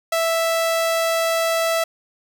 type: tone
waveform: sawtooth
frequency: 659.3 Hz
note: E5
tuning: in tune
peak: -14 dBFS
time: 0.12-1.84 s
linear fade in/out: 5 ms
effects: none